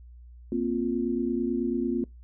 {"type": "chord", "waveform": "sine", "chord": "Bb suspended second", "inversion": "none", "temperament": "just", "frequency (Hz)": [233.1, 262.2, 349.6], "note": ["Bb3", "C4", "F4"], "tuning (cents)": [0, 4, 2], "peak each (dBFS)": -29, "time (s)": [0.52, 2.04], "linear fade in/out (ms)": 2, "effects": ["noise-tail reverb RT60 0.2 s tail -25 dB re dry", "added 60 Hz sine -45 dBFS peak until 2.23 s"]}